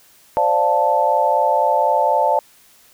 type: chord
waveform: sine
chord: D minor seventh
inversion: third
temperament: equal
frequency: 523.3 / 587.3 / 698.5 / 880 Hz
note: C5 / D5 / F5 / A5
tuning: 0 / 0 / 0 / 0 cents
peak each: -22 / -19 / -21 / -16 dBFS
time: 0.37-2.39 s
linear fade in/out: 0 ms
effects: white hiss -51 dBFS RMS until 2.93 s